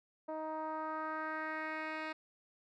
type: tone with low-pass filter sweep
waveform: 10% pulse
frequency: 313.2 Hz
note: D#4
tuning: 11 cents sharp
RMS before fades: -40 dBFS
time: 0.28-2.13 s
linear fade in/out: 10 ms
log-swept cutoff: 740 to 3000 Hz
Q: 2.3
effects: none